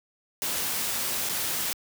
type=noise with dropouts; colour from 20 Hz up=white; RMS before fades=-29 dBFS; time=0.42-1.73 s; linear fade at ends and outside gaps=0 ms; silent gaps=1.289-1.295 s; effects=high-pass 80 Hz 12 dB/octave